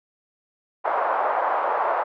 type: band-pass noise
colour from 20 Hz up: white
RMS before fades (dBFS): -23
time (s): 0.84-2.04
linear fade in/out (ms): 20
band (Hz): 570 to 1100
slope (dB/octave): 24
effects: none